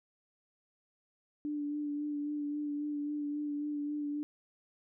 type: tone with vibrato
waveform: sine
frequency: 293.7 Hz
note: D4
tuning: in tune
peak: -33 dBFS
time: 1.45-4.23 s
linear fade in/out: 0 ms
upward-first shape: sine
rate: 3.7 Hz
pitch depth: 21 cents each way
effects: none